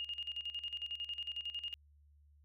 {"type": "tone with tremolo", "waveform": "sine", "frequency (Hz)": 2843, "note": "F7", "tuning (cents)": 30, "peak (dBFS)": -37, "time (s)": [0, 1.74], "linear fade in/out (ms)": 0, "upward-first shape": "square", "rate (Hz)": 11, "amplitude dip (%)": 75, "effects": ["added 73 Hz sine -62 dBFS peak until 2.44 s"]}